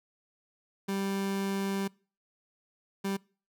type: tone bursts at uneven times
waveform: 30% pulse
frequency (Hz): 196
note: G3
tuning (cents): 0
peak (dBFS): -27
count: 2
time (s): 0.88-1.88 / 3.04-3.17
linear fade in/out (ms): 10
effects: noise-tail reverb RT60 0.4 s tail -25 dB re dry